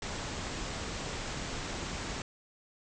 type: low-pass noise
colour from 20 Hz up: pink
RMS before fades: -38 dBFS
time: 0.02-2.22 s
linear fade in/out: 2 ms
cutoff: 8000 Hz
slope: 96 dB/octave
effects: none